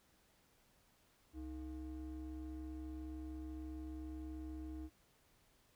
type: ring-modulated tone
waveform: triangle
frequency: 190.6 Hz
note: G3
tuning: 48 cents flat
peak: -39 dBFS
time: 1.33-4.9 s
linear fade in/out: 50 ms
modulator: 123 Hz
effects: pink hiss -72 dBFS RMS until 5.75 s